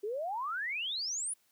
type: exponential sweep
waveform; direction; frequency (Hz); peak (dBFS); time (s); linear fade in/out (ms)
sine; up; 392 to 10300; -33; 0.03-1.34; 10
effects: white hiss -71 dBFS RMS until 1.51 s + high-pass 80 Hz 12 dB/octave